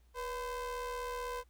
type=ring-modulated tone; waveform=square; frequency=262.3 Hz; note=C4; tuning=4 cents sharp; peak=-35 dBFS; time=0.14-1.44 s; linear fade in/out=50 ms; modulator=749 Hz; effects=added 60 Hz sine -62 dBFS peak until 1.49 s + pink hiss -75 dBFS RMS until 1.49 s